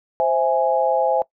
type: chord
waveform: sine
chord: C augmented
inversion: none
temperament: equal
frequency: 523.3 / 659.3 / 830.6 Hz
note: C5 / E5 / G#5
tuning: 0 / 0 / 0 cents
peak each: -20 dBFS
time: 0.2-1.22 s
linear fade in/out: 0 ms
effects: noise-tail reverb RT60 0.1 s tail -20 dB re dry